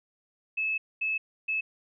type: tone bursts at uneven times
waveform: sine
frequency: 2600 Hz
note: E7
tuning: 24 cents flat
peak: -26 dBFS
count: 3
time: 0.57-0.78 / 1.01-1.18 / 1.48-1.61 s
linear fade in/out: 10 ms
effects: none